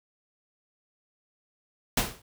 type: noise with exponential decay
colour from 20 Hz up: pink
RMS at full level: -20 dBFS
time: 1.97-2.22 s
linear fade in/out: 5 ms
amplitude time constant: 53 ms
effects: none